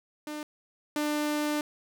sawtooth tone pair in turn, 300.5 / 298.3 Hz, D4 / D4, +40 / +27 cents, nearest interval unison, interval 13 cents, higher first, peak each -31 / -23 dBFS, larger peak second, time 0.27-0.43 / 0.96-1.61 s, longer second, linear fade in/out 2 ms, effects none

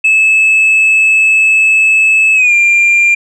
sine tone with pitch glide, 2605 to 2389 Hz, E7 to D7, -21 to +29 cents, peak -3 dBFS, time 0.04-3.15 s, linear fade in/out 10 ms, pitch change -150 cents, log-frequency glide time 2.34-2.53 s, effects tanh soft clip ceiling -4 dBFS

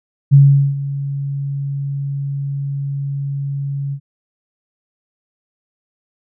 sine tone with ADSR envelope, 139.7 Hz, C#3, 14 cents sharp, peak -3 dBFS, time 0.31-4 s, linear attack 28 ms, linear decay 410 ms, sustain -16 dB, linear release 72 ms, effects none

